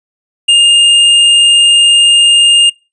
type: tone with tanh clipping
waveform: sine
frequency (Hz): 2821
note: F7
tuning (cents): +17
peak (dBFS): -5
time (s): 0.48-2.7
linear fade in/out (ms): 10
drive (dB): 14
effects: noise-tail reverb RT60 0.3 s tail -26 dB re dry + resampled to 22050 Hz